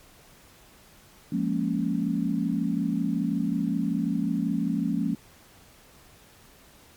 sine chord, Bb minor seventh, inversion second, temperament equal, 174.61 / 207.7 / 233.1 / 277.2 Hz, F3 / Ab3 / Bb3 / Db4, 0 / 0 / 0 / 0 cents, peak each -29 dBFS, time 1.32-5.15 s, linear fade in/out 5 ms, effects pink hiss -54 dBFS RMS until 6.96 s + MP3 96 kbps

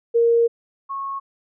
sine tone pair in turn, 466.2 / 1096.1 Hz, A#4 / C#6, 0 / -20 cents, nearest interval octave + minor third, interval 1480 cents, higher second, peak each -13 / -25 dBFS, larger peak first, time 0.14-0.48 / 0.89-1.2 s, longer first, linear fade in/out 20 ms, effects none

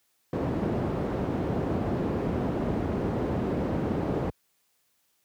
white low-pass noise, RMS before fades -28 dBFS, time 0.33-4.3 s, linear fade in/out 2 ms, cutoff 390 Hz, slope 12 dB/octave, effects white hiss -71 dBFS RMS until 5.24 s + high-pass 60 Hz 12 dB/octave

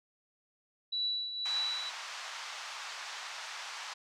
sine tone with tremolo, 3939 Hz, B7, 5 cents flat, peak -29 dBFS, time 0.92-1.9 s, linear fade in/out 10 ms, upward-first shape triangle, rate 1.9 Hz, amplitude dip 65%
pink band-pass noise, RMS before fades -43 dBFS, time 1.45-3.94 s, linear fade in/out 10 ms, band 860 to 6400 Hz, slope 24 dB/octave
effects none

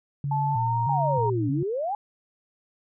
sine tone with vibrato, 128.3 Hz, C3, 34 cents flat, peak -25 dBFS, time 0.24-1.63 s, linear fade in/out 2 ms, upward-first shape square, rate 1.6 Hz, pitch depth 170 cents each way
sine tone with pitch glide, 870 to 932.4 Hz, A5 to A#5, -20 to 0 cents, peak -24 dBFS, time 0.31-1.3 s, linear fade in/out 5 ms, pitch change +120 cents, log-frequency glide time 0.47-0.77 s
sine exponential two-way sweep, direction down then up, 855 to 266.8 to 855 Hz, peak -25 dBFS, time 0.89-1.95 s, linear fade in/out 2 ms, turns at 1.51 s
effects none

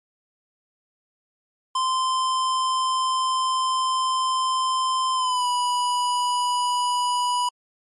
square tone with pitch glide, 1038 to 982 Hz, C6 to B5, -14 to -10 cents, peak -21 dBFS, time 1.75-7.49 s, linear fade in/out 5 ms, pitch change -96 cents, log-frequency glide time 5.14-5.47 s, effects MP3 48 kbps

